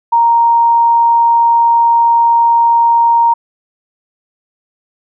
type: tone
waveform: sine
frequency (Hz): 932.3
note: A#5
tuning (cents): 0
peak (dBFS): -6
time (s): 0.12-3.34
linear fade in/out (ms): 10
effects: none